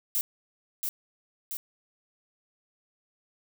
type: noise with echo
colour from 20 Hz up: violet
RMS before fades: -27 dBFS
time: 0.15-0.21 s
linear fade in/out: 0 ms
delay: 680 ms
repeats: 2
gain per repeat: -4 dB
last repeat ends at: 1.57 s
effects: none